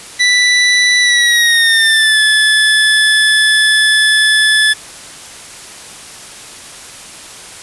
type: tone with pitch glide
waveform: 25% pulse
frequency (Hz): 1975.5 to 1729.7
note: B6 to A6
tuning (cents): 0 to -30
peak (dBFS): -4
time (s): 0.19-4.74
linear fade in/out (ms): 20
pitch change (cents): -230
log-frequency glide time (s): 1-2.2
effects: white hiss -32 dBFS RMS until 7.62 s + resampled to 24000 Hz